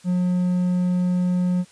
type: tone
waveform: triangle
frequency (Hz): 180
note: F#3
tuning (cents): -47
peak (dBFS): -16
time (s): 0.04-1.65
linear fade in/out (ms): 50
effects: white hiss -52 dBFS RMS until 1.71 s + resampled to 22050 Hz